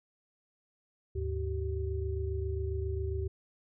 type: tone cluster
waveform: sine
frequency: 75.3 / 102.7 / 384 Hz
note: D2 / G#2 / G4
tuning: +44 / -19 / -36 cents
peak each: -33 / -37 / -37 dBFS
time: 1.15-3.28 s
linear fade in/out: 10 ms
effects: none